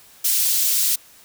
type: high-pass noise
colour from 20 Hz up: white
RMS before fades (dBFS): -19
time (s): 0.24-0.96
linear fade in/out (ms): 10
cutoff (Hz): 4100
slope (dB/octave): 12
effects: white hiss -49 dBFS RMS until 1.24 s